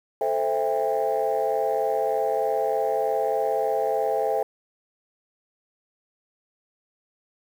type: chord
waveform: sine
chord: A minor seventh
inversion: none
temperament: equal with one note detuned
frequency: 440 / 523.3 / 659.3 / 800.5 Hz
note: A4 / C5 / E5 / G5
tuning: 0 / 0 / 0 / +36 cents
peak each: -26 dBFS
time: 0.21-4.43 s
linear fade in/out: 2 ms
effects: tanh soft clip ceiling -14 dBFS + 8-bit